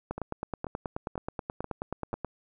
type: two click trains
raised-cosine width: 1 ms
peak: -22 / -18 dBFS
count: 5 / 21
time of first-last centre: 0.18-2.131 / 0.11-2.247 s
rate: 2.05 / 9.36 Hz
effects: none